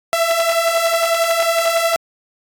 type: beating tone pair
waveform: sawtooth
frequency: 659.3 / 670.3 Hz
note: E5 / E5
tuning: 0 / +29 cents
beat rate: 11 Hz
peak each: -16 / -12 dBFS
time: 0.13-1.96 s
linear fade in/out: 0 ms
effects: AAC 64 kbps